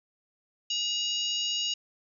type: harmonic tone with a mistuned harmonic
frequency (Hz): 955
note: A#5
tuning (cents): +42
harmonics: 3 / 4 / 5 / 6 / 7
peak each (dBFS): -29 / -37 / -37 / -40 / -36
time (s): 0.7-1.74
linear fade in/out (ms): 5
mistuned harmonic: 6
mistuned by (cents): -79
effects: none